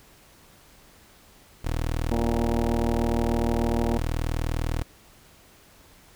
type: tone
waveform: 20% pulse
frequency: 40 Hz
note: D#1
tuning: 49 cents sharp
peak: -20 dBFS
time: 1.64-4.83 s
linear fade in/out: 10 ms
type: harmonic tone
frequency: 116.7 Hz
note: A#2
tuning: 2 cents sharp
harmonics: 2 / 3 / 4 / 5 / 6 / 7 / 8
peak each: -27 / -31 / -33 / -35 / -37 / -38 / -39 dBFS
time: 2.11-3.98 s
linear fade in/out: 5 ms
effects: pink hiss -54 dBFS RMS until 6.15 s